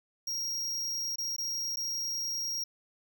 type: tone with dropouts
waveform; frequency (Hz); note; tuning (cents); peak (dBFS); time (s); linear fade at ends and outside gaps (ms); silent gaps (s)
square; 5610; F8; +7; -32; 0.27-2.64; 5; 1.158-1.183 / 1.364-1.382 / 1.759-1.77
effects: none